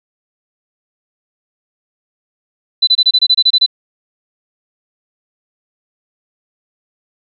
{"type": "tone bursts", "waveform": "sine", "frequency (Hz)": 4002, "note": "B7", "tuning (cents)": 22, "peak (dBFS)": -6, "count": 11, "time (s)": [2.82, 3.663], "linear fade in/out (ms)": 10, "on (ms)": 53, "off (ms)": 26, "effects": []}